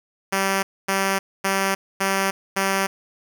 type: tone bursts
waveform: 5% pulse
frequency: 194.1 Hz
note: G3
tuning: 17 cents flat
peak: -8 dBFS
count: 5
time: 0.32-2.87 s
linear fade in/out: 10 ms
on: 310 ms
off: 250 ms
effects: none